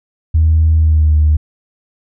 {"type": "tone with pitch glide", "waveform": "sine", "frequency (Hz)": [79.6, 76.27], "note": ["D#2", "D#2"], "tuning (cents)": [40, -34], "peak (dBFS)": -6, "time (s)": [0.34, 1.37], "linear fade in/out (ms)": 10, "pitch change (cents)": -74, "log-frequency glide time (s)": [0.77, 1.14], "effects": ["tanh soft clip ceiling -3 dBFS"]}